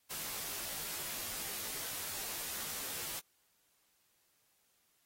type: noise with comb filter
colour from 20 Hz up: white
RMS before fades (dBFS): -41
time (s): 0.1-3.2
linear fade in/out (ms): 10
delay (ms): 16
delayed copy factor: -0.7
effects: white hiss -74 dBFS RMS until 5.05 s + AAC 48 kbps